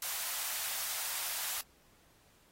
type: high-pass noise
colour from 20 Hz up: white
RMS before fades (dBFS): -37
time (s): 0.02-1.61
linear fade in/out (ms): 2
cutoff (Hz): 650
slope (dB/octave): 24
effects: pink hiss -66 dBFS RMS until 2.51 s + AAC 48 kbps